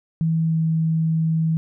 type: tone with pitch glide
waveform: sine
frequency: 162.3 to 161.18 Hz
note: E3 to E3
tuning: -27 to -39 cents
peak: -17 dBFS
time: 0.21-1.57 s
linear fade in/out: 0 ms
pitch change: -12 cents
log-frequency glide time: 0.47-0.56 s
effects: none